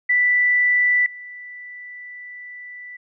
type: tone with level steps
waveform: sine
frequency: 1975.5 Hz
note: B6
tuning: in tune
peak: -14 / -34 dBFS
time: 0.09-2.97 s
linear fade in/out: 10 ms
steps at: 1.06 s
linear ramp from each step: 2 ms
effects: none